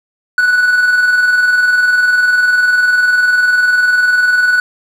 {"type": "tone with tremolo", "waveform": "triangle", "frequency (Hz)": 1480, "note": "F#6", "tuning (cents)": 0, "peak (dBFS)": -5, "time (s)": [0.38, 4.6], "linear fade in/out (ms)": 2, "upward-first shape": "square", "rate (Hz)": 20, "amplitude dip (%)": 35, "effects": []}